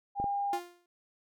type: tone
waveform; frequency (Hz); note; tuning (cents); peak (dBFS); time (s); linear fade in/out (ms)
sine; 805; G5; +46; -29; 0.15-0.6; 50
type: clicks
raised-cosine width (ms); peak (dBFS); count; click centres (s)
2; -25; 2; 0.2 / 0.242
type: tone with exponential decay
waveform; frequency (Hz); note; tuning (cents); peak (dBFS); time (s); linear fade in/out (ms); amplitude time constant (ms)
sawtooth; 350.6; F4; +7; -29; 0.53-0.86; 2; 70
effects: none